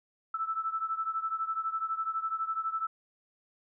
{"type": "beating tone pair", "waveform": "sine", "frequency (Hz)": [1314, 1326], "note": ["E6", "E6"], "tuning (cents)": [-6, 10], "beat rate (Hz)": 12, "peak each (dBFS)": [-32, -35], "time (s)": [0.34, 2.87], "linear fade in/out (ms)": 5, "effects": []}